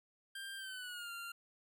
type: tone with pitch glide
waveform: 25% pulse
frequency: 1587 to 1389.6 Hz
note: G6 to F6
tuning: +21 to -9 cents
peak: -40 dBFS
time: 0.35-1.32 s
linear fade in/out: 5 ms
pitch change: -230 cents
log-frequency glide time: 0.56-1.11 s
effects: none